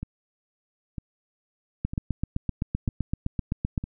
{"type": "two click trains", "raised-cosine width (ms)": 5, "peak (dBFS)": [-13, -20], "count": [16, 5], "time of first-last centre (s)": [[1.85, 3.778], [0.03, 3.84]], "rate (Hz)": [7.78, 1.05], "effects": []}